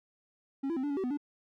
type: tone with pitch steps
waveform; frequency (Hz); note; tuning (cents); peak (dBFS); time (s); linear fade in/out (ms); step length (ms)
triangle; 273 / 335.2 / 260.4 / 290.6 / 282.5 / 383 / 249 / 290.7; C#4 / E4 / C4 / D4 / C#4 / G4 / B3 / D4; -26 / +29 / -8 / -18 / +33 / -40 / +14 / -18; -28; 0.63-1.174; 10; 68
effects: none